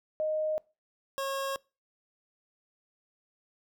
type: tone pair in turn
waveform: sine / 25% pulse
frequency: 620 / 544.6 Hz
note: D#5 / C#5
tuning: -6 / -31 cents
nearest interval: major second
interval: 225 cents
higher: first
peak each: -27 dBFS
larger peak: neither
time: 0.2-0.58 / 1.18-1.56 s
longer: neither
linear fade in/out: 0 ms
effects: noise-tail reverb RT60 0.3 s tail -24 dB re dry